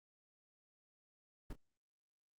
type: noise with echo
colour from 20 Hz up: brown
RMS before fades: -41 dBFS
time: 1.5-1.53 s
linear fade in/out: 5 ms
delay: 26 ms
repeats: 1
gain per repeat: -13 dB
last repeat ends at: 1.556 s
effects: Opus 24 kbps